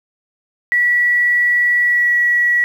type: tone with pitch glide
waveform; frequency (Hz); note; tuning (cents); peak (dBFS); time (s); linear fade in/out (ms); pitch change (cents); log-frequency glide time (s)
sine; 1943 to 1931.8; B6 to B6; -29 to -39; -11; 0.72-2.64; 0; -10; 1.8-2.14
effects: 7-bit